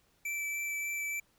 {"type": "tone with vibrato", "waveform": "square", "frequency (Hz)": 2324, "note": "D7", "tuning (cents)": -19, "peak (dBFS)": -34, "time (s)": [0.25, 1.2], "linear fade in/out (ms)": 5, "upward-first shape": "sine", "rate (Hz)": 3.4, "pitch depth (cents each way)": 8, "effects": ["pink hiss -70 dBFS RMS until 1.38 s"]}